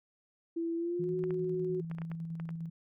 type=tone with pitch glide; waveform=sine; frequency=333.5 to 367.9 Hz; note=E4 to F#4; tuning=+20 to -10 cents; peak=-31 dBFS; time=0.56-1.81 s; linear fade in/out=10 ms; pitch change=+170 cents; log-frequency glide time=0.76-1.15 s
type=tone with tremolo; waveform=sine; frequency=164.81 Hz; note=E3; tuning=in tune; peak=-35 dBFS; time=0.99-2.7 s; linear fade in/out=10 ms; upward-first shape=square; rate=9.9 Hz; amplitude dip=30%
type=clicks; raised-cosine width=0.5 ms; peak=-31 dBFS; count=8; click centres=1.239 / 1.307 / 1.914 / 1.985 / 2.018 / 2.116 / 2.399 / 2.491 s
effects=none